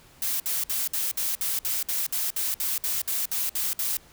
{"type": "noise bursts", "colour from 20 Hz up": "blue", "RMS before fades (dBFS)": -27, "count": 16, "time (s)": [0.22, 3.97], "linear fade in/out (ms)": 2, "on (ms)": 180, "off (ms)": 58, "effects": ["pink hiss -54 dBFS RMS until 4.12 s"]}